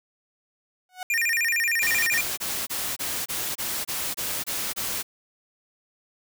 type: tone with exponential growth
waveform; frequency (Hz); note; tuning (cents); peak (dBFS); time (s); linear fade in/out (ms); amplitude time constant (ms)
sawtooth; 737; F#5; -7; -25; 0.89-1.03; 2; 30
type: tone with vibrato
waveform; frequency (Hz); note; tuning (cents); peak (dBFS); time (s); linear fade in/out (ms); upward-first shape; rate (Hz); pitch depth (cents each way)
square; 2100; C7; +6; -22; 1.1-2.21; 2; square; 13; 230
type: noise bursts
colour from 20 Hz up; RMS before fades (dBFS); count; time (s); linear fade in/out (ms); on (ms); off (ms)
white; -29; 11; 1.81-5.03; 20; 270; 25
effects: none